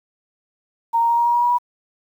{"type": "tone with pitch steps", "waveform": "sine", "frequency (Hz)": [925, 931.4, 937.9, 944.4, 951, 957.6, 964.3, 971], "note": ["A#5", "A#5", "A#5", "A#5", "A#5", "A#5", "B5", "B5"], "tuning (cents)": [-14, -2, 10, 22, 34, 46, -42, -30], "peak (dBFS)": -14, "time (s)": [0.93, 1.586], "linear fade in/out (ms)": 20, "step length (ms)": 82, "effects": ["8-bit"]}